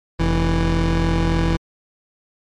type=tone pair together; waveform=25% pulse; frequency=43.46 / 164.9 Hz; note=F1 / E3; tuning=-8 / +1 cents; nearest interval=octave + major seventh; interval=2309 cents; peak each=-15 dBFS; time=0.19-1.57 s; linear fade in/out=10 ms; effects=low-pass 5000 Hz 12 dB/octave + MP3 96 kbps